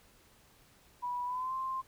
sine tone with pitch glide, 980 to 1050.3 Hz, B5 to C6, -14 to +6 cents, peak -33 dBFS, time 1.02-1.82 s, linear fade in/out 20 ms, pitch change +120 cents, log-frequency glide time 1.25-1.54 s, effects pink hiss -63 dBFS RMS until 1.87 s

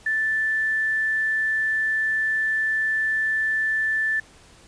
sine tone with quantisation, 1760 Hz, A6, in tune, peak -20 dBFS, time 0.06-4.2 s, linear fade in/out 5 ms, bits 8, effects pink hiss -51 dBFS RMS until 4.67 s + resampled to 22050 Hz

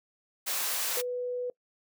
white high-pass noise, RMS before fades -31 dBFS, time 0.46-1.02 s, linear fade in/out 20 ms, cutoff 500 Hz, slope 12 dB/octave
sine tone, 493.9 Hz, B4, in tune, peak -30 dBFS, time 0.97-1.5 s, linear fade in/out 2 ms
effects noise-tail reverb RT60 0.1 s tail -23 dB re dry

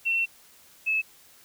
sine tone pair in turn, 2707 / 2601 Hz, E7 / E7, +45 / -24 cents, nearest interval minor second, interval 69 cents, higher first, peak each -22 dBFS, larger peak neither, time 0.05-0.26 / 0.86-1.02 s, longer first, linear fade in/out 20 ms, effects white hiss -55 dBFS RMS until 1.44 s

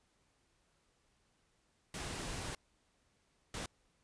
pink noise bursts at uneven times, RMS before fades -42 dBFS, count 2, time 1.94-2.55 / 3.54-3.66 s, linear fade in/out 2 ms, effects pink hiss -75 dBFS RMS until 4.03 s + resampled to 22050 Hz

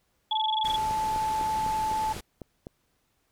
sine tone, 871 Hz, A5, 18 cents flat, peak -25 dBFS, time 0.31-2.13 s, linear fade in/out 10 ms
sine tone bursts, 3373 Hz, G#7, 26 cents sharp, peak -26 dBFS, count 11, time 0.31-0.76 s, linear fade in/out 2 ms, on 20 ms, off 23 ms
pink low-pass noise, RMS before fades -39 dBFS, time 0.64-2.21 s, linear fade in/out 10 ms, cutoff 12000 Hz, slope 24 dB/octave
click train, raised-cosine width 2 ms, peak -25 dBFS, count 8, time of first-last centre 0.91-2.669 s, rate 3.98 Hz
effects pink hiss -72 dBFS RMS until 3.31 s

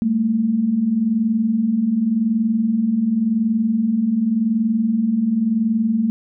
sine tone pair together, 204.2 / 225.1 Hz, G#3 / A3, -29 / +40 cents, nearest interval major second, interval 169 cents, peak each -23 / -16 dBFS, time 0.02-6.1 s, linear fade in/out 0 ms, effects none

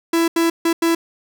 45% pulse tone bursts at uneven times, 332.9 Hz, E4, 17 cents sharp, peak -14 dBFS, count 4, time 0.13-0.28 / 0.36-0.5 / 0.65-0.73 / 0.82-0.95 s, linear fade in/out 5 ms, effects none

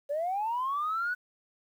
sine linear sweep, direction up, 554.4 to 1496 Hz, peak -27 dBFS, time 0.09-1.15 s, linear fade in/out 20 ms, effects tanh soft clip ceiling -24 dBFS + 10-bit

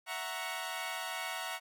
15% pulse chord, F# dominant seventh, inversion third, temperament equal, 659.3 / 740 / 932.3 / 1108.7 Hz, E5 / F#5 / A#5 / C#6, 0 / 0 / 0 / 0 cents, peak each -37 / -35 / -35 / -38 dBFS, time 0.06-1.6 s, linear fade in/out 50 ms, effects none

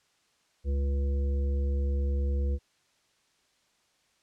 harmonic tone, 69.6 Hz, C#2, 8 cents sharp, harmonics 1 / 3 / 5 / 7, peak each -25 / -41 / -44 / -41 dBFS, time 0.64-2.59 s, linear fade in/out 50 ms, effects white hiss -69 dBFS RMS until 4.22 s + low-pass 7000 Hz 12 dB/octave

